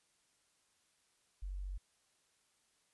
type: tone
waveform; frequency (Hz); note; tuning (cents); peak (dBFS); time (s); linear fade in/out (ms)
sine; 47.16; F#1; +34; -39; 1.42-1.78; 10
effects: white hiss -75 dBFS RMS until 2.93 s + resampled to 24000 Hz